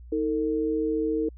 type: tone pair together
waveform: sine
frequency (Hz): 316.2 / 450.4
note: D#4 / A4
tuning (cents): +28 / +40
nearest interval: tritone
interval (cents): 612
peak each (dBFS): -26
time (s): 0.12-1.29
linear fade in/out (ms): 5
effects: added 60 Hz sine -42 dBFS peak until 1.37 s